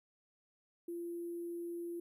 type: tone with sample-and-hold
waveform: sine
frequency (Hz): 343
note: F4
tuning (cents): -31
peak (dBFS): -39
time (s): 0.88-2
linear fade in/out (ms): 5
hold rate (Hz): 11025
effects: none